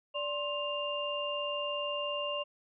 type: tone cluster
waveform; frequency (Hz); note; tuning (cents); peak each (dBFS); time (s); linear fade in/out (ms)
sine; 582 / 1058 / 2797; D5 / C6 / F7; -16 / +19 / +2; -35 / -39 / -36; 0.14-2.44; 20
effects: none